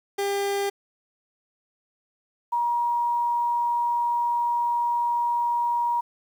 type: tone pair in turn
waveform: 30% pulse / sine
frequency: 400 / 951.4 Hz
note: G4 / A#5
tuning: +35 / +35 cents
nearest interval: octave + minor third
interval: 1500 cents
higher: second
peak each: -21 dBFS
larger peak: neither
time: 0.18-0.7 / 2.52-6.01 s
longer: second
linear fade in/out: 10 ms
effects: 9-bit